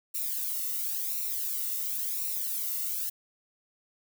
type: noise with flanger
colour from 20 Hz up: violet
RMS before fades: -32 dBFS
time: 0.14-3.1 s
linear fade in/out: 10 ms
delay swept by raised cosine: 0.61 to 1.26 ms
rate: 0.95 Hz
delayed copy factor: -0.7
effects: none